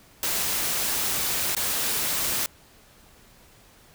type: noise with dropouts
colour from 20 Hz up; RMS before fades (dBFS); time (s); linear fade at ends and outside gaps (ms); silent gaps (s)
white; -26; 0.23-2.46; 1; 1.55-1.566
effects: pink hiss -54 dBFS RMS until 3.94 s